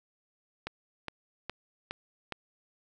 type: click train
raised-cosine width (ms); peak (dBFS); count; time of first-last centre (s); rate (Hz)
0.3; -19; 5; 0.67-2.323; 2.42
effects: none